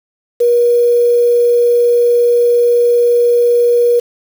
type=tone with quantisation; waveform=sine; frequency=479.1 Hz; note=A#4; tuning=47 cents sharp; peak=-7 dBFS; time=0.4-4 s; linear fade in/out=10 ms; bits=5; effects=none